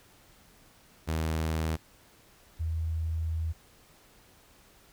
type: tone pair in turn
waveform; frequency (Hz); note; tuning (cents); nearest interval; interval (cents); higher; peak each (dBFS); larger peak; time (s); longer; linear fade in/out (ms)
sawtooth / sine; 79.7 / 80.95; D#2 / E2; +42 / -31; unison; 27; second; -24 / -28; first; 1.07-1.77 / 2.59-3.53; second; 20
effects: pink hiss -59 dBFS RMS until 4.92 s